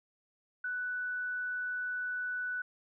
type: tone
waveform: sine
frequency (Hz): 1487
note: F#6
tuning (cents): +8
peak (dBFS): -33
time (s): 0.64-2.62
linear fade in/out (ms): 5
effects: none